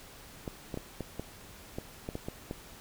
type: clicks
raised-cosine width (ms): 2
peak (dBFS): -22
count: 10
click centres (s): 0.478 / 0.742 / 0.774 / 1.007 / 1.196 / 1.785 / 2.089 / 2.154 / 2.285 / 2.511
effects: pink hiss -51 dBFS RMS until 2.8 s